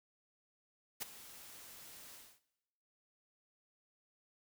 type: noise with ADSR envelope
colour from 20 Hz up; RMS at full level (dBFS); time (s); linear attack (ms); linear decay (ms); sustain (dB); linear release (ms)
white; -38; 1-2.4; 22; 13; -16; 260
effects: noise-tail reverb RT60 1.0 s tail -19 dB re dry